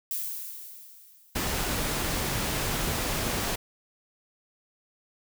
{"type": "noise with exponential decay", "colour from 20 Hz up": "violet", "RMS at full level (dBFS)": -30, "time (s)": [0.11, 1.77], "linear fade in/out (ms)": 1, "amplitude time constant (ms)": 360}
{"type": "noise", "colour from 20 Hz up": "pink", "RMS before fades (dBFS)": -29, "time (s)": [1.35, 3.56], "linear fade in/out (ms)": 10}
{"effects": []}